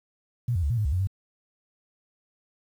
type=tone with pitch steps; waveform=sine; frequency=120.6 / 87.5 / 71.8 / 119 / 106.1 / 68.8 / 90.8 / 96.4 Hz; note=B2 / F2 / D2 / A#2 / G#2 / C#2 / F#2 / G2; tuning=-41 / +4 / -39 / +36 / +38 / -12 / -32 / -28 cents; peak=-22 dBFS; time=0.48-1.072 s; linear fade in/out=5 ms; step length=74 ms; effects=9-bit